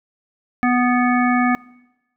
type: harmonic tone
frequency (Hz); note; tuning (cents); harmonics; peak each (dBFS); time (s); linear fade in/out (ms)
246.9; B3; 0; 1 / 3 / 5 / 7 / 9; -16 / -21 / -23 / -24 / -26; 0.63-1.55; 0
effects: noise-tail reverb RT60 1.0 s tail -23 dB re dry